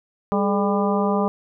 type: harmonic tone with a mistuned harmonic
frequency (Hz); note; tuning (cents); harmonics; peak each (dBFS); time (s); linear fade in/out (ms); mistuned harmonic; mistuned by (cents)
199.5; G3; +31; 1 / 2 / 3 / 4 / 5 / 6; -21 / -24 / -26 / -27 / -28 / -29; 0.32-1.28; 0; 2; +100
effects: none